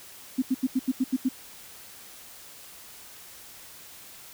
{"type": "tone bursts", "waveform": "sine", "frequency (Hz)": 259, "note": "C4", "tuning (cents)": -17, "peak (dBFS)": -20, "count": 8, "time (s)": [0.38, 1.29], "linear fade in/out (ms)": 10, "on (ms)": 42, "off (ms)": 82, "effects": ["white hiss -47 dBFS RMS until 4.33 s"]}